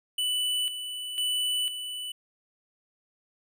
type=tone with tremolo; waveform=square; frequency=2979 Hz; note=F#7; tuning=11 cents sharp; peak=-26 dBFS; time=0.18-2.12 s; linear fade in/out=5 ms; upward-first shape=square; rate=1 Hz; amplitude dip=60%; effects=none